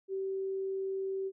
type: tone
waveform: sine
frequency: 385.4 Hz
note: G4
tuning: 29 cents flat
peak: -32 dBFS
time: 0.08-1.32 s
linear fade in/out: 50 ms
effects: none